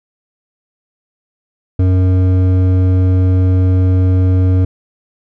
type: tone with hard clipping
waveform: triangle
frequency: 92.5 Hz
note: F#2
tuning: in tune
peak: -10 dBFS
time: 1.79-4.65 s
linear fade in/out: 5 ms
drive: 14 dB
effects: none